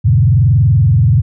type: tone with frequency modulation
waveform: sine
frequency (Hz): 116.54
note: A#2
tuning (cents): 0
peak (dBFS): -6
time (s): 0.04-1.22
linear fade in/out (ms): 20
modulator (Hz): 21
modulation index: 1.4
effects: none